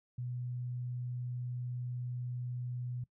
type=tone; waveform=sine; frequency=123.47 Hz; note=B2; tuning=in tune; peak=-36 dBFS; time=0.18-3.04 s; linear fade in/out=5 ms; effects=noise-tail reverb RT60 0.1 s tail -21 dB re dry